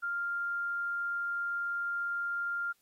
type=tone; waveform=sine; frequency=1396.9 Hz; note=F6; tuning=in tune; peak=-31 dBFS; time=0.02-2.73 s; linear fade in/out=20 ms; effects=white hiss -72 dBFS RMS until 2.81 s + AAC 48 kbps